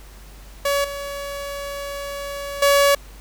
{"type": "tone with level steps", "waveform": "sawtooth", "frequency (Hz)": 565, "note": "C#5", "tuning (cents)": 33, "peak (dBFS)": [-14, -24, -9], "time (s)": [0.65, 2.95], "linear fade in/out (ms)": 5, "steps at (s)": [0.84, 2.62], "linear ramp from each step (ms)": 5, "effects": ["added 48 Hz sine -40 dBFS peak until 3.2 s", "pink hiss -47 dBFS RMS until 3.2 s"]}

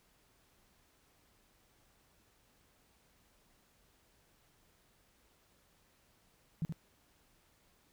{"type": "tone with echo", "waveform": "sine", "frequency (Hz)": 161.6, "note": "E3", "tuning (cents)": -34, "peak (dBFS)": -31, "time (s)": [6.62, 6.65], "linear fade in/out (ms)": 0, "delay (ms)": 74, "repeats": 1, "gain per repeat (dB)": -5, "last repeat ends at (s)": 6.724, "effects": ["pink hiss -70 dBFS RMS until 7.92 s"]}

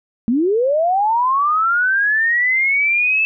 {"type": "linear sweep", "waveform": "sine", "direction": "up", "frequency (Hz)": [216.4, 2637], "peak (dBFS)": -13, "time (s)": [0.28, 3.25], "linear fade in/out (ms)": 0, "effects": []}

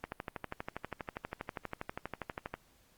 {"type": "click train", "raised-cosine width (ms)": 0.5, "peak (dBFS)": -22, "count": 32, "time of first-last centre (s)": [0.04, 2.54], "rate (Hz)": 12.4, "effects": ["pink hiss -67 dBFS RMS until 2.97 s", "Opus 48 kbps"]}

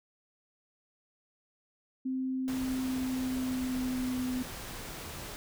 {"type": "tone with pitch glide", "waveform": "sine", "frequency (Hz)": [260.6, 253.3], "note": ["C4", "B3"], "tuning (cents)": [-7, 44], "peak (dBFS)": -30, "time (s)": [2.05, 4.43], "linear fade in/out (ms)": 10, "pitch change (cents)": -49, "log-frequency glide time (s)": [2.41, 4.2]}
{"type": "noise", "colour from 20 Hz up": "pink", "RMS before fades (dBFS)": -42, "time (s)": [2.48, 5.36], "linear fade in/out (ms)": 0}
{"effects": []}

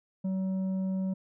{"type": "tone with tanh clipping", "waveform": "sine", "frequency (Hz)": 189.3, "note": "F#3", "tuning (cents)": 40, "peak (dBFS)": -29, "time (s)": [0.24, 1.14], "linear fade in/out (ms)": 10, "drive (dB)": 6, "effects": []}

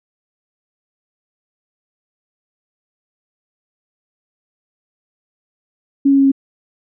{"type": "tone with pitch steps", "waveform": "sine", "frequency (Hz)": [277.2, 275.4, 273.7, 272], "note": ["C#4", "C#4", "C#4", "C#4"], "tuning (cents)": [0, -11, -22, -33], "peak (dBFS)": -8, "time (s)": [6.05, 6.318], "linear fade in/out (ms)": 10, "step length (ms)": 67, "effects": []}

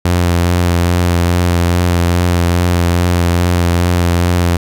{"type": "tone with vibrato", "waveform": "sawtooth", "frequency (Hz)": 87.31, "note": "F2", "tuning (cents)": 0, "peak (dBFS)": -6, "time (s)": [0.05, 4.57], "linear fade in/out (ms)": 5, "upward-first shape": "sine", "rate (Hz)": 2.4, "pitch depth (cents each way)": 22, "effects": []}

